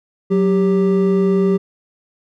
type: tone pair together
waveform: triangle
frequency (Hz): 185.75 / 393.6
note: F#3 / G4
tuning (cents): +7 / +7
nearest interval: octave + minor second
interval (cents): 1300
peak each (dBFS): -13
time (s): 0.3-1.58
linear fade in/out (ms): 20
effects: none

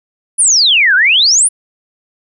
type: exponential two-way sweep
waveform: sine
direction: down then up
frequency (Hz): 10270 to 1429 to 10270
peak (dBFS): -6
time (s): 0.38-1.49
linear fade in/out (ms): 20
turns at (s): 0.95
effects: none

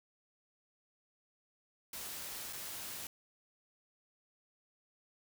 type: noise with dropouts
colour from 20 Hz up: white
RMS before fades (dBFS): -44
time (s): 1.93-3.07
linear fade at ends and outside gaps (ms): 2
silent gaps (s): 2.527-2.531
effects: none

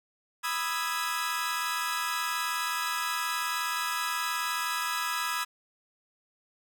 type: chord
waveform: sawtooth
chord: E major seventh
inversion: second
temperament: equal with one note detuned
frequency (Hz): 987.8 / 1239.5 / 1318.5 / 1661.2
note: B5 / D#6 / E6 / G#6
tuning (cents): 0 / -7 / 0 / 0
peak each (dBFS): -31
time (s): 0.43-5.45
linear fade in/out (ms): 20
effects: none

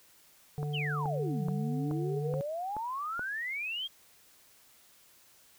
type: harmonic tone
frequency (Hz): 147.4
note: D3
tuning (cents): +7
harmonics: 1 / 3 / 5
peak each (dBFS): -32 / -42 / -46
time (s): 0.58-2.41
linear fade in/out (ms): 0
type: click train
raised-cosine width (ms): 1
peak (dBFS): -26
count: 7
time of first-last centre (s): 0.63-3.194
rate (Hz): 2.34
type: exponential two-way sweep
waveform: sine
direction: down then up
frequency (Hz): 3293 to 172.4 to 3293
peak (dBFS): -33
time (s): 0.73-3.88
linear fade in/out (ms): 20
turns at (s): 1.44
effects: white hiss -61 dBFS RMS until 5.58 s

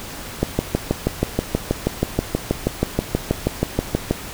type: click train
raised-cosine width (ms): 2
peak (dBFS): -3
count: 24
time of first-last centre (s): 0.43-4.11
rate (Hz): 6.25
effects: pink hiss -33 dBFS RMS until 4.33 s

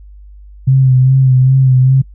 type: tone with vibrato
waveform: sine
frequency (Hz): 130.81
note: C3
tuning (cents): 0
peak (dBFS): -5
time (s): 0.67-2.02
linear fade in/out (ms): 10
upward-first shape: sine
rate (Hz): 2.5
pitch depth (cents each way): 37
effects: noise-tail reverb RT60 0.1 s tail -26 dB re dry + added 50 Hz sine -33 dBFS peak until 2.14 s

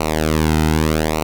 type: tone with flanger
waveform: sawtooth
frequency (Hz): 78.1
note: D#2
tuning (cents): +7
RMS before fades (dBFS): -17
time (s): 0-1.23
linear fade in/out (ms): 5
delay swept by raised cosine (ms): 0.59 to 1.79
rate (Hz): 0.82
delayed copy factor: -0.95
effects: none

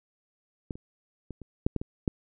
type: clicks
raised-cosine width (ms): 3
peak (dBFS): -20 / -30 / -25 / -29 / -10 / -15 / -21 / -12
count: 8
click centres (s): 0.708 / 0.755 / 1.307 / 1.417 / 1.665 / 1.763 / 1.815 / 2.078
effects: none

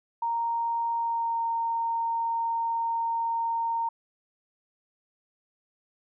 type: tone with pitch glide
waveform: sine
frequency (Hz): 929 to 921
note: A#5 to A#5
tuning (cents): -6 to -21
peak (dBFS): -25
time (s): 0.22-3.89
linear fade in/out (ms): 5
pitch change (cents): -15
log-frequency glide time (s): 0.96-1.43
effects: none

